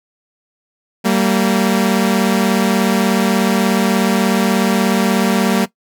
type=tone pair together; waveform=sawtooth; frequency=193.41 / 230 Hz; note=G3 / A#3; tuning=-23 / -23 cents; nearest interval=minor third; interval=300 cents; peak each=-11 dBFS; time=1.04-5.66 s; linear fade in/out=20 ms; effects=noise-tail reverb RT60 0.1 s tail -17 dB re dry